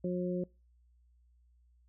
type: harmonic tone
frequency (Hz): 179.8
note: F#3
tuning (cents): -49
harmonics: 1 / 2 / 3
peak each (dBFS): -33 / -36 / -38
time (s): 0.04-0.44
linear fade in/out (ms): 5
effects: noise-tail reverb RT60 0.3 s tail -26 dB re dry + added 60 Hz sine -63 dBFS peak until 1.88 s